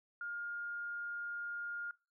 sine tone, 1415 Hz, F6, 22 cents sharp, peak -39 dBFS, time 0.21-1.91 s, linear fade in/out 2 ms, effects noise-tail reverb RT60 0.3 s tail -22 dB re dry

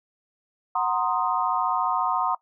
sine chord, C half-diminished seventh, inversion second, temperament equal, 740 / 932.3 / 1046.5 / 1244.5 Hz, Gb5 / Bb5 / C6 / Eb6, 0 / 0 / 0 / 0 cents, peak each -27 / -27 / -27 / -28 dBFS, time 0.75-2.35 s, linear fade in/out 5 ms, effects noise-tail reverb RT60 0.1 s tail -19 dB re dry

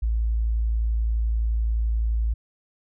sine tone, 55.8 Hz, A1, 25 cents sharp, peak -20 dBFS, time 0.02-2.34 s, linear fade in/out 10 ms, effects none

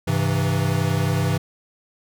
square tone cluster, 100.6 / 132.7 / 163.5 Hz, G2 / C3 / E3, +45 / +25 / -14 cents, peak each -24 dBFS, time 0.07-1.38 s, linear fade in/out 10 ms, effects none

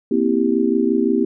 sine chord, C dominant seventh, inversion third, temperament just, 235.5 / 261.6 / 327 / 392.4 Hz, Bb3 / C4 / E4 / G4, +18 / 0 / -14 / +2 cents, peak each -20 dBFS, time 0.11-1.25 s, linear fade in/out 5 ms, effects none

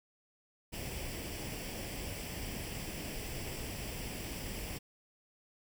pink noise with comb filter, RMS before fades -41 dBFS, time 0.72-4.79 s, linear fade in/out 20 ms, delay 0.38 ms, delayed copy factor +0.6, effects none

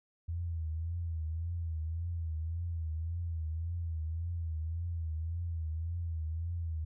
sine tone with vibrato, 82.41 Hz, E2, in tune, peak -33 dBFS, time 0.28-6.85 s, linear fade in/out 10 ms, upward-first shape triangle, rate 1.8 Hz, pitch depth 90 cents each way, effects none

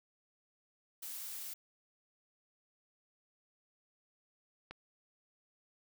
blue noise, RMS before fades -44 dBFS, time 1.02-1.54 s, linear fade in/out 10 ms
click, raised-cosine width 0.3 ms, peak -30 dBFS, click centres 4.71 s
effects none

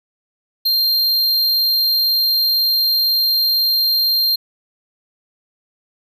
square tone, 4186 Hz, C8, in tune, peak -14 dBFS, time 0.65-4.36 s, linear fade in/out 10 ms, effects none

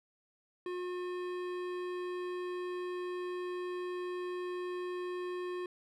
sine tone with hard clipping, 359.6 Hz, F#4, 49 cents flat, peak -38 dBFS, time 0.66-5.66 s, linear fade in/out 2 ms, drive 15 dB, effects none

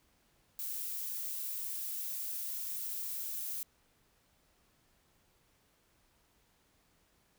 violet noise, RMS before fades -39 dBFS, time 0.59-3.63 s, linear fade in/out 0 ms, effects pink hiss -71 dBFS RMS until 7.38 s

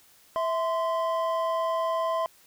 triangle tone pair together, 655 / 1035.3 Hz, E5 / C6, -11 / -19 cents, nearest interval minor sixth, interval 792 cents, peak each -25 / -26 dBFS, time 0.36-2.26 s, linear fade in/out 0 ms, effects white hiss -58 dBFS RMS until 2.46 s

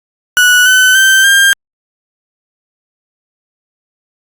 35% pulse tone with pitch steps, 1473 / 1513.5 / 1555.2 / 1598 Hz, F#6 / F#6 / G6 / G6, -8 / +39 / -14 / +33 cents, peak -3 dBFS, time 0.37-1.53 s, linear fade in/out 0 ms, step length 290 ms, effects Opus 48 kbps

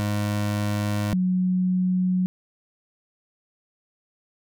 25% pulse / sine tone pair in turn, 103.83 / 183.41 Hz, G#2 / F#3, 0 / -15 cents, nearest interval minor seventh, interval 985 cents, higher second, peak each -19 / -19 dBFS, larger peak neither, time 0-1.13 / 1.13-2.26 s, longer neither, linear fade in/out 0 ms, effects none

